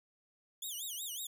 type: tone with vibrato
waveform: 10% pulse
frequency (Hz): 3320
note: G#7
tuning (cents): -1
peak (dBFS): -32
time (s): 0.62-1.27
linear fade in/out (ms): 5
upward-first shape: sine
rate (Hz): 5.4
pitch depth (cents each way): 240
effects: none